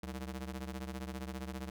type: ring-modulated tone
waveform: sawtooth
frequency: 131 Hz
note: C3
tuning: 2 cents sharp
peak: -33 dBFS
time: 0.03-1.7 s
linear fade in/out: 5 ms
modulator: 58 Hz
effects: none